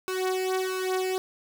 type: tone with flanger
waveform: sawtooth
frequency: 373.8 Hz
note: F#4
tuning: 18 cents sharp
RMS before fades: -28 dBFS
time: 0.08-1.18 s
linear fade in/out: 0 ms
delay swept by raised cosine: 1.9 to 3.1 ms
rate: 1.5 Hz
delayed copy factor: +0.95
effects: none